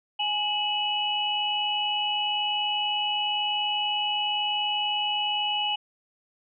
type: tone cluster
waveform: sine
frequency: 835 / 2575 / 2946 Hz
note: G#5 / E7 / F#7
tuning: +9 / -41 / -8 cents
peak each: -29 / -34 / -26 dBFS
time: 0.19-5.76 s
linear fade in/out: 10 ms
effects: none